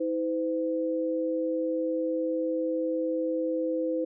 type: tone pair together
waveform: sine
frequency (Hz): 321 / 509.6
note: E4 / C5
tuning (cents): -46 / -46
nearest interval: minor sixth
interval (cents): 800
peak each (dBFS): -29 / -28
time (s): 0-4.05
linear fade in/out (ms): 10
effects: none